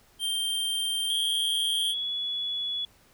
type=tone; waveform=square; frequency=3162 Hz; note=G7; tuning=14 cents sharp; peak=-27 dBFS; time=0.19-1.95 s; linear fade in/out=50 ms
type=tone with pitch glide; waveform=sine; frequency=3322 to 3398 Hz; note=G#7 to G#7; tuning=0 to +39 cents; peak=-28 dBFS; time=1.1-2.85 s; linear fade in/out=2 ms; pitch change=+39 cents; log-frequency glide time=1.74-2.12 s
effects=pink hiss -60 dBFS RMS until 3.13 s